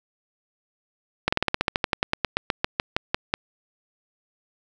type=slowing click train; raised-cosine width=0.3 ms; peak=-4 dBFS; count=21; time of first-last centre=1.28-3.339 s; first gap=45 ms; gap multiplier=1.08; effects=none